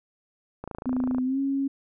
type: click train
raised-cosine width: 1 ms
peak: -21 dBFS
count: 16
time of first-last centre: 0.64-1.183 s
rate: 27.6 Hz
type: tone with pitch glide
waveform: sine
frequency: 254.3 to 274.1 Hz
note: C4 to C#4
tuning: -49 to -19 cents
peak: -23 dBFS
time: 0.86-1.68 s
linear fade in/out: 10 ms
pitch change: +130 cents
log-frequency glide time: 1.24-1.39 s
effects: none